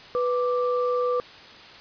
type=tone pair together; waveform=sine; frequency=493.9 / 1174.7 Hz; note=B4 / D6; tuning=0 / 0 cents; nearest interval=octave + minor third; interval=1500 cents; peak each=-22 / -28 dBFS; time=0.15-1.2 s; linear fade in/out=0 ms; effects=white hiss -45 dBFS RMS until 1.8 s + resampled to 11025 Hz